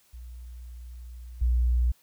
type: tone with level steps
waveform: sine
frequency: 60.4 Hz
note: B1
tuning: 38 cents flat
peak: -39 / -20 dBFS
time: 0.13-1.92 s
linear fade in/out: 10 ms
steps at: 1.41 s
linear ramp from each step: 10 ms
effects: white hiss -63 dBFS RMS until 2.02 s